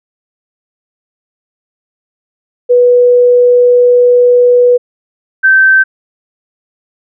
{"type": "tone pair in turn", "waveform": "sine", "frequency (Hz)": [490.2, 1550], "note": ["B4", "G6"], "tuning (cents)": [-13, -20], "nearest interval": "octave + minor sixth", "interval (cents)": 1993, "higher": "second", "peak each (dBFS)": -3, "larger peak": "neither", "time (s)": [[2.69, 4.78], [5.43, 5.84]], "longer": "first", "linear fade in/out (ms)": 20, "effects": []}